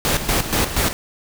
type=noise with tremolo; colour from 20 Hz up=pink; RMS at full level=-18 dBFS; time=0.05-0.93 s; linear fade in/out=0 ms; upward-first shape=square; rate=4.2 Hz; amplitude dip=65%; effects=none